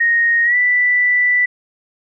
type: tone with pitch glide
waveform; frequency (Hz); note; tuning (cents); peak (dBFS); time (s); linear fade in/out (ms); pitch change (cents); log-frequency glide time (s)
sine; 1864.7 to 1975.6; A#6 to B6; 0 to 0; -11; 0-1.46; 10; +100; 0.44-0.56
effects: none